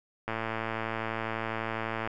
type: click train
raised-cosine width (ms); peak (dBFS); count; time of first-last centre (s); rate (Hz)
0.5; -17; 202; 0.28-2.075; 112
effects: none